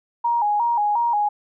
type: tone with vibrato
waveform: sine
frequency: 885 Hz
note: A5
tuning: 10 cents sharp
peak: -17 dBFS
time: 0.24-1.29 s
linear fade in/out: 10 ms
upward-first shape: square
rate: 2.8 Hz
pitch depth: 110 cents each way
effects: none